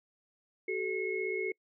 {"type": "tone cluster", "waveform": "sine", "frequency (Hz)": [377.9, 433.9, 2175], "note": ["F#4", "A4", "C#7"], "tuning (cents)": [37, -24, -33], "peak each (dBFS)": [-34, -36, -36], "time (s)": [0.68, 1.52], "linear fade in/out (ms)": 5, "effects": ["noise-tail reverb RT60 0.1 s tail -26 dB re dry"]}